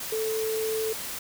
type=tone in noise; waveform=sine; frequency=440 Hz; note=A4; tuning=in tune; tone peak=-26 dBFS; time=0.12-0.93 s; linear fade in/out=5 ms; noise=white; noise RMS=-35 dBFS; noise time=0-1.19 s; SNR=+6 dB; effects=none